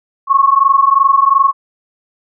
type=tone pair together; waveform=sine; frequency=1085.9 / 1108.7 Hz; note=C#6 / C#6; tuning=-36 / 0 cents; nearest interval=unison; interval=36 cents; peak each=-10 dBFS; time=0.27-1.53 s; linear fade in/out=50 ms; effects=none